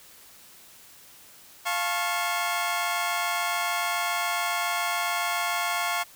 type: chord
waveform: 20% pulse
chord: F augmented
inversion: none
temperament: just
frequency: 698.5 / 873.1 / 1091.3 Hz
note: F5 / A5 / C#6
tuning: 0 / -14 / -27 cents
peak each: -24 / -28 / -24 dBFS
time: 1.65-6.04 s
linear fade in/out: 20 ms
effects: white hiss -51 dBFS RMS until 6.15 s